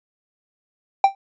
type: tone with exponential decay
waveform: triangle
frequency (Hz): 784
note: G5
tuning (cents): 0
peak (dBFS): -4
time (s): 1.04-1.15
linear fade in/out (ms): 2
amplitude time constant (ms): 22
effects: resampled to 16000 Hz